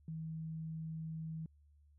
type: tone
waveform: sine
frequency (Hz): 160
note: D#3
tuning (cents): +49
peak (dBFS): -40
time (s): 0.08-1.46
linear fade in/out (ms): 2
effects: added 73 Hz sine -63 dBFS peak until 1.98 s